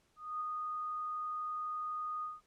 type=tone with ADSR envelope; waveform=sine; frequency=1236 Hz; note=D#6; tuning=12 cents flat; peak=-34 dBFS; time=0.16-2.41 s; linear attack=250 ms; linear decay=4 ms; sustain=-2 dB; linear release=180 ms; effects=pink hiss -73 dBFS RMS until 2.46 s + low-pass 10000 Hz 12 dB/octave